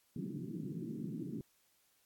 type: band-pass noise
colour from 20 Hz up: pink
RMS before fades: -42 dBFS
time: 0.16-1.41 s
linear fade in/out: 2 ms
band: 140 to 340 Hz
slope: 48 dB/octave
effects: white hiss -73 dBFS RMS until 2.05 s + AAC 64 kbps